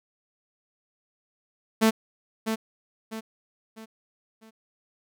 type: tone with echo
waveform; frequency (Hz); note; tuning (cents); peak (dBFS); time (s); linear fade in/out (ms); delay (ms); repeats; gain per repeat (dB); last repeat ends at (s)
sawtooth; 221.4; A3; +11; -13; 1.81-1.91; 20; 650; 4; -8; 4.51
effects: none